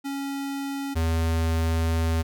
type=tone pair in turn; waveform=square; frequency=277.2 / 81.75 Hz; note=C#4 / E2; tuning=0 / -14 cents; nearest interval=octave + major sixth; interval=2114 cents; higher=first; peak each=-29 / -22 dBFS; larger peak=second; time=0.04-0.95 / 0.95-2.23 s; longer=second; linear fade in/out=20 ms; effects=none